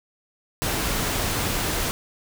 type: noise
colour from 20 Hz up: pink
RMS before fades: -25 dBFS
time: 0.62-1.91 s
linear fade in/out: 0 ms
effects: none